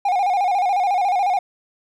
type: tone with vibrato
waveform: triangle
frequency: 764 Hz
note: G5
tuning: 45 cents flat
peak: -14 dBFS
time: 0.05-1.39 s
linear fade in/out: 5 ms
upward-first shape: square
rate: 14 Hz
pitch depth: 91 cents each way
effects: none